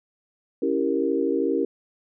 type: chord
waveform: sine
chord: C# diminished seventh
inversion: none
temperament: equal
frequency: 277.2 / 329.6 / 392 / 466.2 Hz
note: C#4 / E4 / G4 / Bb4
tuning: 0 / 0 / 0 / 0 cents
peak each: -26 dBFS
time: 0.62-1.65 s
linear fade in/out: 5 ms
effects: none